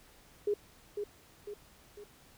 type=tone with echo; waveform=sine; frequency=412.4 Hz; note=G#4; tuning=12 cents flat; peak=-27 dBFS; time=0.47-0.54 s; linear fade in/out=5 ms; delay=500 ms; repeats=3; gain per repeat=-6 dB; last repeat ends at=2.04 s; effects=pink hiss -60 dBFS RMS until 2.37 s